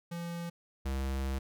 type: tone pair in turn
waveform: square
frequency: 170.8 / 66.89 Hz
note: F3 / C2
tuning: -38 / +39 cents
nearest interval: octave + major third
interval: 1623 cents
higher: first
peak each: -37 / -32 dBFS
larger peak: second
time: 0.11-0.5 / 0.85-1.39 s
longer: second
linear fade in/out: 10 ms
effects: none

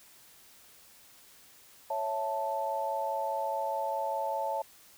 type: chord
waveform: sine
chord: A major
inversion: first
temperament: equal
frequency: 554.4 / 659.3 / 880 Hz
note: C#5 / E5 / A5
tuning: 0 / 0 / 0 cents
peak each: -35 / -36 / -32 dBFS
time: 1.9-4.62 s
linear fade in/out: 5 ms
effects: white hiss -57 dBFS RMS until 4.97 s

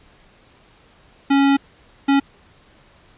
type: tone bursts at uneven times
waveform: square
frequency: 277.2 Hz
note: C#4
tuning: in tune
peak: -13 dBFS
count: 2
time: 1.3-1.57 / 2.08-2.2 s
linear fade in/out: 10 ms
effects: pink hiss -52 dBFS RMS until 3.17 s + resampled to 8000 Hz

